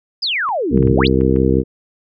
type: exponential two-way sweep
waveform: sine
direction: down then up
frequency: 5190 to 92 to 5190 Hz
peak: -16 dBFS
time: 0.22-1.08 s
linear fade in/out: 10 ms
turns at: 0.89 s
type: clicks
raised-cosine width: 0.5 ms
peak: -22 dBFS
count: 6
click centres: 0.489 / 0.775 / 0.827 / 0.874 / 1.211 / 1.362 s
type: harmonic tone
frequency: 65.5 Hz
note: C2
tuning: 2 cents sharp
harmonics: 1 / 2 / 3 / 4 / 5 / 6 / 7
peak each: -19 / -19 / -19 / -19 / -19 / -19 / -19 dBFS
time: 0.7-1.64 s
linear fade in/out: 50 ms
effects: none